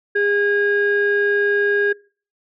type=tone pair together; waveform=sine; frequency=407.6 / 1635 Hz; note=G#4 / G#6; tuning=-32 / -28 cents; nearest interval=2 octaves; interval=2404 cents; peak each=-17 dBFS; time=0.15-1.93 s; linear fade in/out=10 ms; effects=noise-tail reverb RT60 0.4 s tail -24 dB re dry + tanh soft clip ceiling -9 dBFS